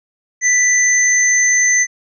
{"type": "tone pair together", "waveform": "sine", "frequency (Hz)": [1975.5, 6189], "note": ["B6", "G8"], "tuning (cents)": [0, -23], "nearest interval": "octave + minor sixth", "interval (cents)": 1977, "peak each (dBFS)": -13, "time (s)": [0.41, 1.87], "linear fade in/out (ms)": 50, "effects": []}